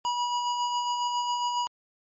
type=tone with tremolo; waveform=square; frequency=970 Hz; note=B5; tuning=31 cents flat; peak=-25 dBFS; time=0.05-1.67 s; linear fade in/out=0 ms; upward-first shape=sine; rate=7.3 Hz; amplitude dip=35%; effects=MP3 32 kbps